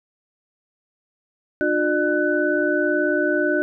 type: tone cluster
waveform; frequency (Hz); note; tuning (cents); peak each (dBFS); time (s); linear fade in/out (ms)
sine; 300.4 / 358.6 / 600 / 1496; D4 / F4 / D5 / F#6; +39 / +46 / +37 / +19; -23; 1.61-3.62; 0
effects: none